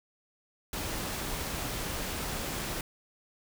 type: noise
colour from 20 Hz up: pink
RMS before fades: -35 dBFS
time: 0.73-2.81 s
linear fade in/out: 2 ms
effects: none